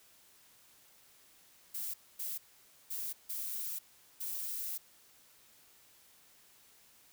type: noise bursts at uneven times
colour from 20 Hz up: violet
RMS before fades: -39 dBFS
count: 5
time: 1.74-1.94 / 2.19-2.38 / 2.9-3.13 / 3.29-3.79 / 4.2-4.78 s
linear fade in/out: 10 ms
effects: white hiss -63 dBFS RMS until 7.12 s